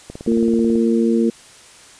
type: click train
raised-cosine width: 2 ms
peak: -18 dBFS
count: 13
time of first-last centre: 0.1-0.756 s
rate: 18.3 Hz
type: harmonic tone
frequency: 114.8 Hz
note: A#2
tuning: 26 cents flat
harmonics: 2 / 3 / 4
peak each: -15 / -19 / -21 dBFS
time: 0.27-1.3 s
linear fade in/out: 5 ms
effects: white hiss -44 dBFS RMS until 1.99 s + resampled to 22050 Hz